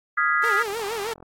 sine chord, F half-diminished seventh, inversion third, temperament equal, 1244.5 / 1396.9 / 1661.2 / 1975.5 Hz, Eb6 / F6 / Ab6 / Cb7, 0 / 0 / 0 / 0 cents, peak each -23 / -24 / -24 / -26 dBFS, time 0.17-0.63 s, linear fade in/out 10 ms
sawtooth tone with vibrato, 429.8 Hz, A4, 41 cents flat, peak -23 dBFS, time 0.43-1.14 s, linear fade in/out 10 ms, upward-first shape sine, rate 6.4 Hz, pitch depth 150 cents each way
click train, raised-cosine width 1 ms, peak -30 dBFS, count 25, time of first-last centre 0.68-1.227 s, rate 43.9 Hz
effects AAC 48 kbps

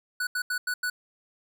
square tone bursts at uneven times, 1480 Hz, F#6, in tune, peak -27 dBFS, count 5, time 0.2-0.27 / 0.35-0.42 / 0.5-0.58 / 0.67-0.74 / 0.83-0.9 s, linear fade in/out 5 ms, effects none

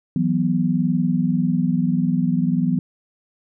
sine chord, E suspended second, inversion none, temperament equal, 164.81 / 185 / 246.9 Hz, E3 / F#3 / B3, 0 / 0 / 0 cents, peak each -21 dBFS, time 0.16-2.79 s, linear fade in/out 2 ms, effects none

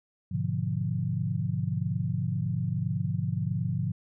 sine chord, G# diminished seventh, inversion none, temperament equal with one note detuned, 103.83 / 124.98 / 146.83 / 174.61 Hz, G#2 / B2 / D3 / F3, 0 / +21 / 0 / 0 cents, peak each -32 dBFS, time 0.31-3.92 s, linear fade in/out 10 ms, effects none

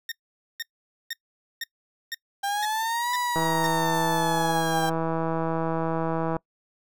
20% pulse tone bursts, 1837 Hz, A#6, 26 cents flat, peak -24 dBFS, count 8, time 0.09-3.666 s, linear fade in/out 2 ms, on 27 ms, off 480 ms
35% pulse exponential two-way sweep, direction up then down, 792 to 987.8 to 792 Hz, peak -23 dBFS, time 2.43-4.9 s, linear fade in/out 10 ms, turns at 3.14 s
click train, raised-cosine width 1 ms, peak -14 dBFS, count 491, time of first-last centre 3.36-6.366 s, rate 163 Hz
effects noise-tail reverb RT60 0.1 s tail -24 dB re dry

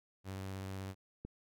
sawtooth tone with vibrato, 96 Hz, G2, 36 cents flat, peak -37 dBFS, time 0.24-0.95 s, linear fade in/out 50 ms, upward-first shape square, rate 16 Hz, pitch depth 15 cents each way
click, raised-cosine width 3 ms, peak -31 dBFS, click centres 1.25 s
effects none

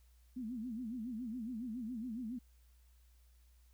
sine tone with vibrato, 235.1 Hz, A#3, 15 cents sharp, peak -39 dBFS, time 0.36-2.39 s, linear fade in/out 10 ms, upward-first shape sine, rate 7.2 Hz, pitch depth 170 cents each way, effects added 60 Hz sine -62 dBFS peak until 3.73 s + white hiss -75 dBFS RMS until 3.73 s

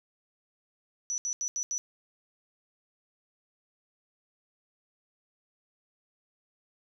sine tone bursts at uneven times, 5920 Hz, F#8, in tune, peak -29 dBFS, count 5, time 1.1-1.18 / 1.25-1.33 / 1.41-1.48 / 1.56-1.63 / 1.71-1.78 s, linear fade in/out 0 ms, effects none

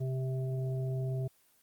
harmonic tone, 130.81 Hz, C3, in tune, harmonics 1 / 3 / 5, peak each -31 / -41 / -45 dBFS, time 0-1.28 s, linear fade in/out 10 ms, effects white hiss -67 dBFS RMS until 1.62 s + Opus 24 kbps

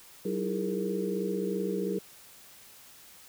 sine tone cluster, 189.9 / 315.8 / 338.6 / 409.7 / 465.2 Hz, F#3 / D#4 / E4 / G#4 / A#4, +45 / +26 / +46 / -24 / -4 cents, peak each -33 / -38 / -38 / -33 / -35 dBFS, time 0.25-1.99 s, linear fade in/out 5 ms, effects white hiss -53 dBFS RMS until 3.28 s

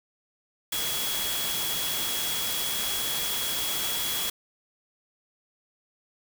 sine tone in noise, 3343 Hz, G#7, 11 cents sharp, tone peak -32 dBFS, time 0.72-4.3 s, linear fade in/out 5 ms, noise white, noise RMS -30 dBFS, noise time 0.72-4.3 s, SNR -5 dB, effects none

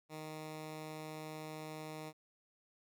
10% pulse tone, 155.56 Hz, D#3, in tune, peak -36 dBFS, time 0.09-2.13 s, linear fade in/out 50 ms, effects none

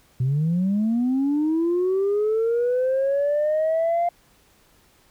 sine linear sweep, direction up, 122.6 to 698.5 Hz, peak -17 dBFS, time 0.2-4.09 s, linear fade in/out 5 ms, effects tanh soft clip ceiling -16 dBFS + pink hiss -58 dBFS RMS until 5.1 s

